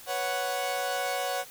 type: chord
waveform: sawtooth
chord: B suspended second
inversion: none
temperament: equal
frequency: 493.9 / 554.4 / 740 Hz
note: B4 / C#5 / F#5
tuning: 0 / 0 / 0 cents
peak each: -33 / -29 / -27 dBFS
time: 0.06-1.45 s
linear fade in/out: 50 ms
effects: white hiss -48 dBFS RMS until 1.5 s